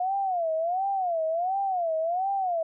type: tone with vibrato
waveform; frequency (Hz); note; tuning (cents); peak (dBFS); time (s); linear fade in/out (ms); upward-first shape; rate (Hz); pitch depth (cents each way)
sine; 710; F5; +28; -24; 0-2.63; 5; sine; 1.4; 190
effects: none